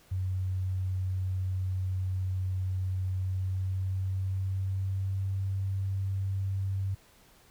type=tone with pitch glide; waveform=sine; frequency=93.4 to 96.75 Hz; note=F#2 to G2; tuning=+17 to -22 cents; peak=-28 dBFS; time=0.11-6.95 s; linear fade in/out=10 ms; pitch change=+61 cents; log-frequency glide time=3.09-5.42 s; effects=pink hiss -60 dBFS RMS until 7.5 s